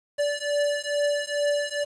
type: beating tone pair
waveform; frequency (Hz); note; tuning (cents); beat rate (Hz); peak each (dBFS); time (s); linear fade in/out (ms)
square; 580 / 582.3; D5 / D5; -22 / -15; 2.3; -27 / -27; 0.18-1.85; 20
effects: resampled to 22050 Hz + 8-bit